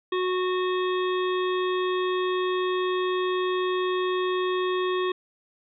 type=harmonic tone; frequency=367 Hz; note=F#4; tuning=14 cents flat; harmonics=1 / 3 / 5 / 7 / 9 / 10; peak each=-24 / -30 / -36 / -40 / -39 / -41 dBFS; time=0.12-5.12 s; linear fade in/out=5 ms; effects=none